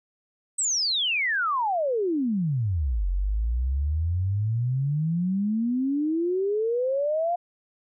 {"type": "exponential two-way sweep", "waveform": "sine", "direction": "down then up", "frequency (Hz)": [8310, 44.09, 712], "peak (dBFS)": -22, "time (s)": [0.58, 7.36], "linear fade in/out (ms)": 10, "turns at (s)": 3.08, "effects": []}